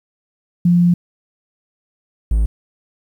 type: tone pair in turn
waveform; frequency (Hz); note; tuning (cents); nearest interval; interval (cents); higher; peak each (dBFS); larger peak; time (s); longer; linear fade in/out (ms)
sine / triangle; 174.61 / 54.6; F3 / A1; 0 / -13; octave + minor sixth; 2013; first; -9 / -10; first; 0.65-0.94 / 2.31-2.46; first; 5
effects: 8-bit